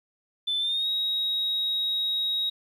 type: tone with pitch glide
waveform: sine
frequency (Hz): 3520 to 3794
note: A7 to A#7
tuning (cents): 0 to +30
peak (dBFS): -23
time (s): 0.47-2.5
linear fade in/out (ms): 10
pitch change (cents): +130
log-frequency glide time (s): 0.59-0.88
effects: tanh soft clip ceiling -20 dBFS + 10-bit